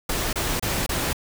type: noise bursts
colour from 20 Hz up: pink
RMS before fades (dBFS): -25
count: 4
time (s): 0.09-1.131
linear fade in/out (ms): 5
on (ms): 240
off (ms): 27
effects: none